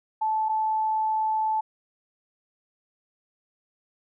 sine tone pair in turn, 872 / 872 Hz, A5 / A5, -16 / -16 cents, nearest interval unison, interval 0 cents, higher neither, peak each -22 / -22 dBFS, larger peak neither, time 0.21-0.49 / 0.49-1.61 s, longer second, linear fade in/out 10 ms, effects none

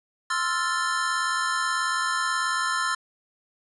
square chord, F major seventh, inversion second, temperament equal, 1046.5 / 1318.5 / 1396.9 / 1760 Hz, C6 / E6 / F6 / A6, 0 / 0 / 0 / 0 cents, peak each -30 dBFS, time 0.3-2.95 s, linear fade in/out 5 ms, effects resampled to 24000 Hz

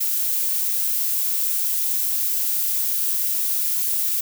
violet noise, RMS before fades -22 dBFS, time 0-4.21 s, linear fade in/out 10 ms, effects none

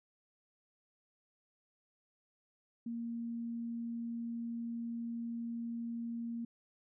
sine tone, 233.1 Hz, A#3, in tune, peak -37 dBFS, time 2.86-6.45 s, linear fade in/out 5 ms, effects none

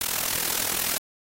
white noise with amplitude modulation, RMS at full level -23 dBFS, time 0.01-0.98 s, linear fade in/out 0 ms, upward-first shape sine, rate 41 Hz, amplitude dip 85%, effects AAC 48 kbps

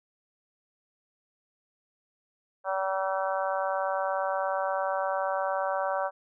harmonic tone, 191.4 Hz, G3, 41 cents flat, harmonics 3 / 4 / 5 / 6 / 7 / 8, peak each -30 / -32 / -34 / -36 / -37 / -38 dBFS, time 2.64-6.11 s, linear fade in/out 50 ms, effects none

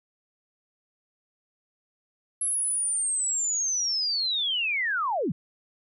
sine linear sweep, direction down, 11050 to 123.47 Hz, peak -24 dBFS, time 2.41-5.32 s, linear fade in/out 5 ms, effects none

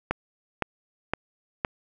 click train, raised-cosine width 0.5 ms, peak -9 dBFS, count 4, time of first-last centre 0.11-1.648 s, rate 1.95 Hz, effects none

